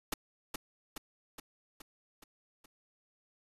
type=noise with echo; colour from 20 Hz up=pink; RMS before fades=-34 dBFS; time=0.12-0.14 s; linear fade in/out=5 ms; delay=420 ms; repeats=6; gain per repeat=-4 dB; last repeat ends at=2.66 s; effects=resampled to 32000 Hz